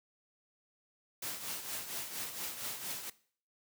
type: noise with tremolo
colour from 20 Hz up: white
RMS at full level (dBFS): -38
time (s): 1.22-3.1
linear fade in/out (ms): 5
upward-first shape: triangle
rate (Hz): 4.3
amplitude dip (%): 65
effects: noise-tail reverb RT60 0.5 s tail -19 dB re dry + high-pass 100 Hz 12 dB/octave